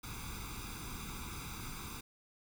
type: noise with comb filter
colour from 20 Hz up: pink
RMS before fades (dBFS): -44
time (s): 0.03-2.01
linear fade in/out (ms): 10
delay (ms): 0.82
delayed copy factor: +0.95
effects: none